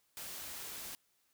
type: noise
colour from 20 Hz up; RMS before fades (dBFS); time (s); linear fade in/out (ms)
white; -45; 0.17-0.95; 0
effects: white hiss -75 dBFS RMS until 1.33 s